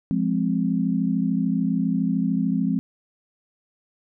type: chord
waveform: sine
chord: F minor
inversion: none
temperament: equal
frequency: 174.61 / 207.7 / 261.6 Hz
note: F3 / Ab3 / C4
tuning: 0 / 0 / 0 cents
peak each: -24 dBFS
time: 0.11-2.79 s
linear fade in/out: 0 ms
effects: none